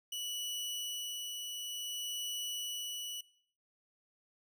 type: tone with tremolo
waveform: sawtooth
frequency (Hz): 2949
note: F#7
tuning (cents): -6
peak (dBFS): -33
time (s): 0.12-3.21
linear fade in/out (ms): 5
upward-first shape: sine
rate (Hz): 0.56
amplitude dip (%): 30
effects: noise-tail reverb RT60 0.6 s tail -21 dB re dry